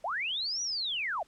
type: linear two-way sweep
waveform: sine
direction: up then down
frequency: 581 to 5900 to 581 Hz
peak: -30 dBFS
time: 0.04-1.23 s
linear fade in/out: 5 ms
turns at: 0.62 s
effects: pink hiss -64 dBFS RMS until 1.27 s + low-pass 9000 Hz 12 dB/octave